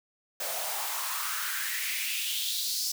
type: noise with high-pass filter sweep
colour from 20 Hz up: white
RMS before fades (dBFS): -32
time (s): 0.4-2.92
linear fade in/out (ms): 5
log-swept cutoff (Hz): 560 to 5200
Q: 3.7
effects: none